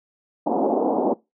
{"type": "band-pass noise", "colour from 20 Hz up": "pink", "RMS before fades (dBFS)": -21, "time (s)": [0.46, 1.14], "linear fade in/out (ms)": 10, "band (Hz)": [220, 880], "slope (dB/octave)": 48, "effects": ["noise-tail reverb RT60 0.2 s tail -21 dB re dry"]}